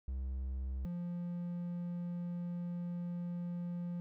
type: tone pair in turn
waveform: triangle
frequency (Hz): 65.41 / 174.62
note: C2 / F3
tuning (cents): 0 / 0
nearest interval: octave + perfect fourth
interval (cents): 1700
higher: second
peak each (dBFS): -34 / -35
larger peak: first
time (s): 0.08-0.85 / 0.85-4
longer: second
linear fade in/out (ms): 0
effects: none